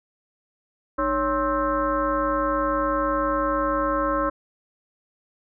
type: tone with frequency modulation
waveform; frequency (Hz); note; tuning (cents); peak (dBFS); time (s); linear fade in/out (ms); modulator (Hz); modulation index
sine; 809; G#5; -46; -20; 0.98-4.3; 10; 252; 2.3
effects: none